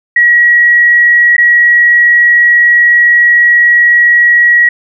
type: tone with dropouts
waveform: sine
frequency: 1913 Hz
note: A#6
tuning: 44 cents sharp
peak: -3 dBFS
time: 0.16-4.69 s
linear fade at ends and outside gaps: 5 ms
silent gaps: 1.367-1.38 s
effects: none